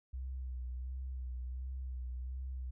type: tone with vibrato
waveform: sine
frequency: 63.5 Hz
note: B1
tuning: 49 cents sharp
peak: -38 dBFS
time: 0.13-2.71 s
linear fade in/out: 10 ms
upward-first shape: sine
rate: 1.4 Hz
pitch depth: 42 cents each way
effects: none